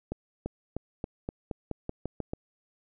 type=accelerating click train; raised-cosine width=2 ms; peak=-19 dBFS; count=11; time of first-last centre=0.12-2.334 s; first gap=340 ms; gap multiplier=0.9; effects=none